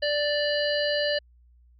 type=harmonic tone; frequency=587.3 Hz; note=D5; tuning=in tune; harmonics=1 / 3 / 5 / 7 / 8; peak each=-25 / -30 / -32 / -33 / -34 dBFS; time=0.02-1.19 s; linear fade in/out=10 ms; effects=added 60 Hz sine -54 dBFS peak until 1.79 s